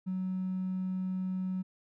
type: tone with hard clipping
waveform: triangle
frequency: 186.2 Hz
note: F#3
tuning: 11 cents sharp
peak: -31 dBFS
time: 0.06-1.63 s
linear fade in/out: 20 ms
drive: 3 dB
effects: none